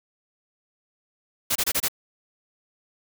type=noise bursts; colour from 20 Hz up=white; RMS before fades=-23 dBFS; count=5; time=1.5-1.884 s; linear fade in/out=10 ms; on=56 ms; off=26 ms; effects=none

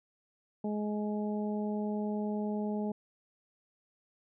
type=harmonic tone; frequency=210 Hz; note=G#3; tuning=19 cents sharp; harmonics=1 / 2 / 3 / 4; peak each=-32 / -38 / -42 / -44 dBFS; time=0.64-2.92 s; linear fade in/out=5 ms; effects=none

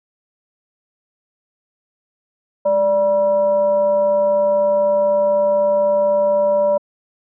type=tone with frequency modulation; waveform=sine; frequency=586 Hz; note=D5; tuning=4 cents flat; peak=-12 dBFS; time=2.65-6.78 s; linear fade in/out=10 ms; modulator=380 Hz; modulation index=0.51; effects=high-pass 300 Hz 12 dB/octave

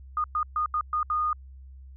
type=tone bursts at uneven times; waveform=sine; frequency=1228 Hz; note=D#6; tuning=23 cents flat; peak=-23 dBFS; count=6; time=0.17-0.24 / 0.35-0.43 / 0.56-0.66 / 0.74-0.81 / 0.93-1.03 / 1.1-1.33 s; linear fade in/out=2 ms; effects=added 66 Hz sine -43 dBFS peak until 1.96 s

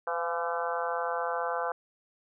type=harmonic tone with a mistuned harmonic; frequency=169 Hz; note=E3; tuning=43 cents sharp; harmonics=3 / 4 / 5 / 6 / 7 / 8 / 9; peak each=-34 / -35 / -36 / -37 / -37 / -38 / -39 dBFS; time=0.07-1.72 s; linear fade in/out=2 ms; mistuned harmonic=4; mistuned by=+34 cents; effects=none

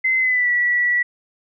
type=tone with pitch glide; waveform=sine; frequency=2057 to 1947.2 Hz; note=C7 to B6; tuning=-30 to -25 cents; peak=-15 dBFS; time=0.04-1.03 s; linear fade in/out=10 ms; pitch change=-95 cents; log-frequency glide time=0.19-0.5 s; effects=none

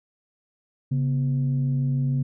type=tone pair together; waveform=sine; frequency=137.2 / 243.8 Hz; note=C#3 / B3; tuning=-17 / -22 cents; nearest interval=minor seventh; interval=995 cents; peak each=-20 / -29 dBFS; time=0.91-2.23 s; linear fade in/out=10 ms; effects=tanh soft clip ceiling -15 dBFS

